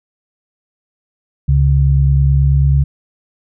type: tone pair together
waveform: sine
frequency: 69.3 / 138.6 Hz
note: C#2 / C#3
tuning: 0 / 0 cents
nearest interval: octave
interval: 1200 cents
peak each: -11 dBFS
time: 1.48-2.84 s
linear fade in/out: 10 ms
effects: none